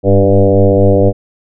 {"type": "tone with frequency modulation", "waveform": "sine", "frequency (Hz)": 293.7, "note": "D4", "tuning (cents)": 0, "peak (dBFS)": -5, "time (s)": [0.03, 1.13], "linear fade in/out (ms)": 50, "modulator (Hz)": 98.6, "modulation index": 3.1, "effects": []}